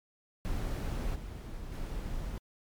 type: noise with level steps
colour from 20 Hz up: brown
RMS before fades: -33 / -41 / -37 dBFS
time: 0.45-2.38 s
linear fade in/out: 0 ms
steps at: 1.14 / 1.71 s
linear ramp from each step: 20 ms
effects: MP3 96 kbps